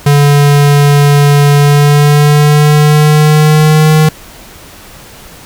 square tone with pitch glide, 144 to 155.23 Hz, D3 to D#3, -34 to -4 cents, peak -4 dBFS, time 0.06-4.09 s, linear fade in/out 5 ms, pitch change +130 cents, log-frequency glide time 1.57-3.92 s, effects pink hiss -33 dBFS RMS until 5.45 s

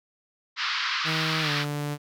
pink band-pass noise, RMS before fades -28 dBFS, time 0.56-1.66 s, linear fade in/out 50 ms, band 1100 to 5100 Hz, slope 48 dB/octave
sawtooth tone with pitch glide, 158.7 to 146.37 Hz, D#3 to D3, +35 to -5 cents, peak -24 dBFS, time 1.04-1.98 s, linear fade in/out 50 ms, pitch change -140 cents, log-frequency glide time 1.41-1.51 s
effects none

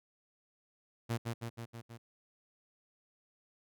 sawtooth tone with echo, 116.54 Hz, A#2, in tune, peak -28 dBFS, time 1.09-1.18 s, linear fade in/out 20 ms, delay 160 ms, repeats 5, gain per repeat -3 dB, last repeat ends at 1.98 s, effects none

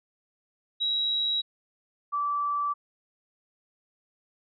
sine tone pair in turn, 3862 / 1160.5 Hz, B7 / D6, -39 / -21 cents, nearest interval octave + major sixth, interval 2082 cents, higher first, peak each -24 / -25 dBFS, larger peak first, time 0.8-1.42 / 2.12-2.74 s, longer neither, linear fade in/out 20 ms, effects none

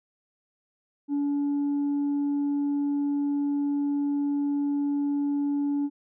sine tone with tanh clipping, 286.1 Hz, D4, 45 cents flat, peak -24 dBFS, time 1.08-5.9 s, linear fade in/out 50 ms, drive 1 dB, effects none

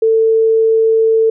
sine tone, 446.5 Hz, A4, 25 cents sharp, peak -8 dBFS, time 0.02-1.3 s, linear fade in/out 5 ms, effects none

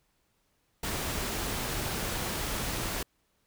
pink noise, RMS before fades -33 dBFS, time 0.83-3.03 s, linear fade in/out 5 ms, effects pink hiss -73 dBFS RMS until 3.46 s

